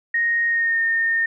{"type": "tone with pitch glide", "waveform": "sine", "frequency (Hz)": [1864.7, 1828.4], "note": ["A#6", "A#6"], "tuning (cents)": [0, -34], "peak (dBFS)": -17, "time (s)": [0.14, 1.26], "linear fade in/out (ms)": 5, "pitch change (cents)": -34, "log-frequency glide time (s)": [0.47, 0.8], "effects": []}